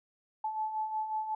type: beating tone pair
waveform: sine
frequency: 863 / 868.5 Hz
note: A5 / A5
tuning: -34 / -23 cents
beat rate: 5.5 Hz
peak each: -40 / -32 dBFS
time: 0.44-1.35 s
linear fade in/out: 5 ms
effects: none